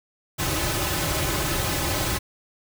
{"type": "noise with comb filter", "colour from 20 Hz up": "pink", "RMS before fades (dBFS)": -25, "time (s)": [0.38, 2.19], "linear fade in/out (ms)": 20, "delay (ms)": 4.3, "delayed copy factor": -0.7, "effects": []}